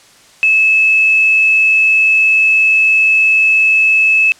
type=tone with quantisation; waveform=sine; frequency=2603 Hz; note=E7; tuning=22 cents flat; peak=-7 dBFS; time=0.43-4.32 s; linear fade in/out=0 ms; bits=5; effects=white hiss -44 dBFS RMS until 4.39 s + low-pass 8000 Hz 12 dB/octave